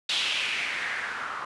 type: noise with low-pass filter sweep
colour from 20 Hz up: blue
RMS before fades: -30 dBFS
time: 0.09-1.45 s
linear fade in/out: 5 ms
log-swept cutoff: 3500 to 1200 Hz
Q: 3.4
effects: resampled to 24000 Hz